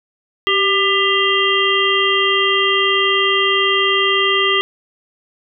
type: harmonic tone with a mistuned harmonic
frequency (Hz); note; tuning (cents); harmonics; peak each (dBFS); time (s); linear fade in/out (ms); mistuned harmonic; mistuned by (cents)
398.8; G4; +30; 1 / 3 / 5 / 7 / 8; -19 / -19 / -19 / -19 / -19; 0.47-4.61; 0; 1; -42
effects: none